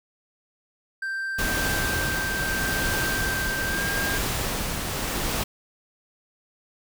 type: tone with pitch glide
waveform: triangle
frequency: 1569 to 1602.9 Hz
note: G6 to G6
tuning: +1 to +38 cents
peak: -25 dBFS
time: 1.02-4.18 s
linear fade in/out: 5 ms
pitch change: +37 cents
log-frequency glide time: 3.66-3.82 s
type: noise with tremolo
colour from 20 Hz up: pink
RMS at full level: -26 dBFS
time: 1.38-5.44 s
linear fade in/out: 10 ms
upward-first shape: triangle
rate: 0.8 Hz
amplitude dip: 35%
effects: none

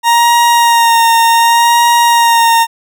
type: tone with vibrato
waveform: 40% pulse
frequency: 932.3 Hz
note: A#5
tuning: in tune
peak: -5 dBFS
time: 0.03-2.67 s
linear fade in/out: 50 ms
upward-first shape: sine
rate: 0.67 Hz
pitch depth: 24 cents each way
effects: none

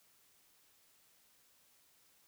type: silence
effects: white hiss -69 dBFS RMS until 2.27 s

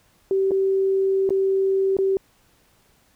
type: tone with dropouts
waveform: sine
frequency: 386.1 Hz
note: G4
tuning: 26 cents flat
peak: -17 dBFS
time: 0.31-2.17 s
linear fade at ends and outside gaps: 1 ms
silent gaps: 0.509-0.516 / 1.292-1.305 / 1.968-1.987 s
effects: pink hiss -60 dBFS RMS until 3.15 s

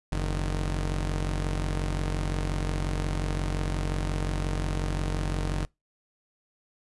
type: tone pair together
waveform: sawtooth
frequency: 45.66 / 153.3 Hz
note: F#1 / D#3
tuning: -22 / -25 cents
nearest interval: octave + major sixth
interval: 2097 cents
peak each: -23 / -30 dBFS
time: 0.12-5.65 s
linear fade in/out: 0 ms
effects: noise-tail reverb RT60 0.2 s tail -25 dB re dry + resampled to 24000 Hz

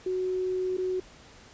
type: tone with dropouts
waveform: sine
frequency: 370 Hz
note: F#4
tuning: in tune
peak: -26 dBFS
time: 0.06-1 s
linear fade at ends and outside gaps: 5 ms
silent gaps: 0.77-0.781 s
effects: pink hiss -52 dBFS RMS until 1.53 s + resampled to 16000 Hz

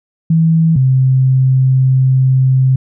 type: tone pair in turn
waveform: sine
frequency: 162.8 / 131.07 Hz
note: E3 / C3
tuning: -21 / +3 cents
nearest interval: major third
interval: 376 cents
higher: first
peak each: -7 dBFS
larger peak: neither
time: 0.3-0.76 / 0.76-2.76 s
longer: second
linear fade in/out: 5 ms
effects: none

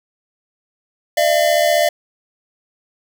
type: tone pair together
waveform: square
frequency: 602.8 / 678 Hz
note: D5 / E5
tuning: +45 / +49 cents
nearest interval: major second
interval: 204 cents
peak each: -16 dBFS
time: 1.17-1.89 s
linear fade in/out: 5 ms
effects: 8-bit

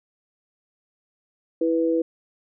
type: tone pair together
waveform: sine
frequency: 329 / 493.3 Hz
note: E4 / B4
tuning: -3 / -2 cents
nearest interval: perfect fifth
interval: 701 cents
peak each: -21 / -22 dBFS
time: 1.61-2.02 s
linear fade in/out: 5 ms
effects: none

